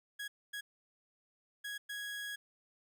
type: tone bursts at uneven times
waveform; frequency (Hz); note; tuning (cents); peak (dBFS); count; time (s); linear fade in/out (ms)
30% pulse; 1660; G#6; -1; -37; 4; 0.19-0.28 / 0.53-0.61 / 1.64-1.78 / 1.89-2.36; 10
effects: none